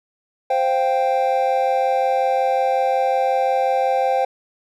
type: chord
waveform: triangle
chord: C suspended fourth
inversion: none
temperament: equal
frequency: 523.3 / 698.5 / 784 Hz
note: C5 / F5 / G5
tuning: 0 / 0 / 0 cents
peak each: -18 / -22 / -17 dBFS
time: 0.5-4.25 s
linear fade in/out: 5 ms
effects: none